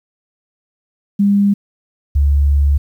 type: tone pair in turn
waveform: sine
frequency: 201.3 / 71.17 Hz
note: G3 / C#2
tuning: +46 / +46 cents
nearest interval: octave + tritone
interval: 1800 cents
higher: first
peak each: -9 / -9 dBFS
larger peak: neither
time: 1.19-1.54 / 2.15-2.78 s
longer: second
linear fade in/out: 10 ms
effects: 8-bit